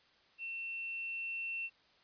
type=tone with level ramp; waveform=sine; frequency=2700 Hz; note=E7; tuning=41 cents sharp; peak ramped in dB=-39 to -36 dBFS; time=0.38-1.7 s; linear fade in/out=50 ms; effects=white hiss -67 dBFS RMS until 2.03 s + resampled to 11025 Hz